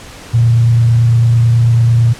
sine tone with frequency modulation, 116.54 Hz, A#2, in tune, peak -6 dBFS, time 0.33-2.14 s, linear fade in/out 20 ms, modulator 29 Hz, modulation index 0.25, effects pink hiss -33 dBFS RMS until 2.19 s + low-pass 9000 Hz 12 dB/octave

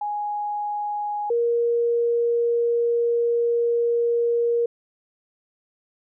sine tone pair in turn, 830.6 / 470.9 Hz, G#5 / A#4, 0 / +18 cents, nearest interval minor seventh, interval 982 cents, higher first, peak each -24 / -18 dBFS, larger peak second, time 0.01-1.3 / 1.3-4.66 s, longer second, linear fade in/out 5 ms, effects none

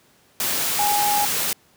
sine tone in noise, 826 Hz, G#5, 10 cents flat, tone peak -19 dBFS, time 0.79-1.25 s, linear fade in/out 2 ms, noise white, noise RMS -23 dBFS, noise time 0.4-1.53 s, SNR +1 dB, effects pink hiss -57 dBFS RMS until 1.76 s + high-pass 100 Hz 12 dB/octave

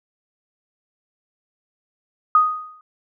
sine tone with exponential decay, 1244.5 Hz, D#6, in tune, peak -8 dBFS, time 2.35-2.81 s, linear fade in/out 2 ms, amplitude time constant 100 ms, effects none

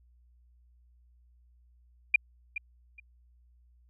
sine tone with echo, 2410 Hz, D7, 44 cents sharp, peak -16 dBFS, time 2.14-2.16 s, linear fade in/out 5 ms, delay 420 ms, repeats 2, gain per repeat -14 dB, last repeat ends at 3 s, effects added 60 Hz sine -59 dBFS peak until 3.89 s

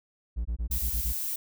triangle tone bursts, 57.5 Hz, A#1, 23 cents flat, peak -25 dBFS, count 7, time 0.36-1.131 s, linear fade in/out 20 ms, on 93 ms, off 20 ms
violet noise, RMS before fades -32 dBFS, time 0.71-1.36 s, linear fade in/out 5 ms
effects none

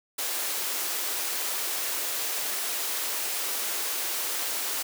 white high-pass noise, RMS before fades -30 dBFS, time 0.18-4.83 s, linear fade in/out 10 ms, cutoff 310 Hz, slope 24 dB/octave, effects none

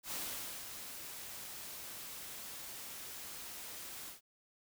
white noise with ADSR envelope, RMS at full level -40 dBFS, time 0.03-4.21 s, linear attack 88 ms, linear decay 520 ms, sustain -7 dB, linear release 130 ms, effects none

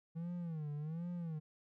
triangle tone with vibrato, 160.7 Hz, E3, 44 cents flat, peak -37 dBFS, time 0.15-1.4 s, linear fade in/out 20 ms, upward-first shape sine, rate 1.3 Hz, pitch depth 160 cents each way, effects none

